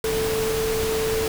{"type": "tone in noise", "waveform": "sine", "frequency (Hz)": 442.4, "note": "A4", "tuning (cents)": 9, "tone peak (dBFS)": -22, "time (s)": [0.04, 1.28], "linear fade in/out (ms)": 2, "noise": "pink", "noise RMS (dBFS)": -28, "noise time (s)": [0.04, 1.28], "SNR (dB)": 3, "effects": []}